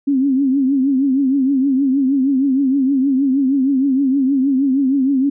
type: tone with vibrato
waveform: sine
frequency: 270 Hz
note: C#4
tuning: 45 cents flat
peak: -12 dBFS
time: 0.07-5.3 s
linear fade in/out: 10 ms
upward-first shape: triangle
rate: 6.4 Hz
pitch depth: 110 cents each way
effects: none